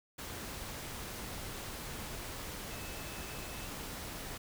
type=tone in noise; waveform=sine; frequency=2600 Hz; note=E7; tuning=24 cents flat; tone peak=-54 dBFS; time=2.7-3.66 s; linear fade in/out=10 ms; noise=pink; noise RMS=-43 dBFS; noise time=0.18-4.38 s; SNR=-14 dB; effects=none